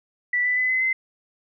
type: tone with pitch steps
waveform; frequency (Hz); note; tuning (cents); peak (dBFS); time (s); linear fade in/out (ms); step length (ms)
sine; 1966 / 1988.8 / 2012 / 2035 / 2059; B6 / B6 / B6 / C7 / C7; -8 / +12 / +32 / -49 / -28; -19; 0.33-0.93; 5; 120
effects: none